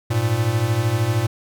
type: beating tone pair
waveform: square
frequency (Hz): 103.83 / 116.83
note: G#2 / A#2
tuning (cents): 0 / +4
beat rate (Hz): 13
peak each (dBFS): -23 / -20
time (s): 0.1-1.27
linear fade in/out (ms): 10
effects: none